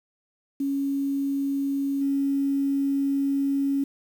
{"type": "tone with level steps", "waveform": "sine", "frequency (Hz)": 277.2, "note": "C#4", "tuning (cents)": 0, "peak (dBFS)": [-23, -21], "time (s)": [0.6, 3.84], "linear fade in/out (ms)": 5, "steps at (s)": 2.01, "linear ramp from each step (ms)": 5, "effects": ["8-bit"]}